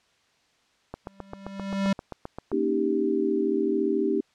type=click train; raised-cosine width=1 ms; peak=-20 dBFS; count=13; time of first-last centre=0.94-2.517 s; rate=7.61 Hz
type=tone with exponential growth; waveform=square; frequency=196 Hz; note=G3; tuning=in tune; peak=-20 dBFS; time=1.05-1.93 s; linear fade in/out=5 ms; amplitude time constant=190 ms
type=chord; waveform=sine; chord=Eb dominant seventh; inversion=second; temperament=equal; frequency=233.1 / 277.2 / 311.1 / 392 Hz; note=Bb3 / Db4 / Eb4 / G4; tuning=0 / 0 / 0 / 0 cents; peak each=-30 / -30 / -27 / -25 dBFS; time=2.52-4.21 s; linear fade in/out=10 ms
effects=white hiss -65 dBFS RMS until 4.34 s + low-pass 5000 Hz 12 dB/octave